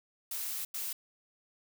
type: noise bursts at uneven times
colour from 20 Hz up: blue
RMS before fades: -37 dBFS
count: 2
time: 0.31-0.65 / 0.74-0.93 s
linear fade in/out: 5 ms
effects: none